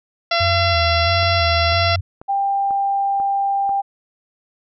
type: harmonic tone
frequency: 680 Hz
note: F5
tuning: 46 cents flat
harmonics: 1 / 2 / 3 / 4 / 5 / 6 / 7 / 8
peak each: -19 / -22 / -24 / -25 / -26 / -27 / -27 / -28 dBFS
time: 0.31-1.96 s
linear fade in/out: 5 ms
type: tone with vibrato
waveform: sine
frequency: 87.31 Hz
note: F2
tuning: in tune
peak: -19 dBFS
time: 0.4-2.01 s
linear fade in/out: 10 ms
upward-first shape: square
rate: 1.5 Hz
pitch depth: 85 cents each way
type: click train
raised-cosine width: 1 ms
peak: -22 dBFS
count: 6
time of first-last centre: 1.23-3.693 s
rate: 2.03 Hz
type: tone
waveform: sine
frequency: 793 Hz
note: G5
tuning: 20 cents sharp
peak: -16 dBFS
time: 2.28-3.82 s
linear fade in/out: 20 ms
effects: none